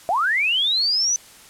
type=linear sweep; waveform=sine; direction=up; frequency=641 to 6080 Hz; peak=-17 dBFS; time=0.09-1.16 s; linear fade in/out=0 ms; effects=white hiss -46 dBFS RMS until 1.49 s + low-pass 11000 Hz 12 dB/octave